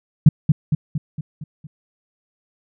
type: tone with echo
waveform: sine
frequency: 151.6 Hz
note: D#3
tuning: 45 cents flat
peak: -3 dBFS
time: 0.26-0.29 s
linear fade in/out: 5 ms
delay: 230 ms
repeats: 6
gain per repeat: -5 dB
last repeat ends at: 1.67 s
effects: none